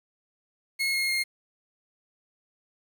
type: tone with pitch steps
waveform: 30% pulse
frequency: 2168 / 2151 / 2133 Hz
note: C#7 / C7 / C7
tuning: -39 / +47 / +33 cents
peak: -22 dBFS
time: 0.79-1.24 s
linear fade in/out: 20 ms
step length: 150 ms
effects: 9-bit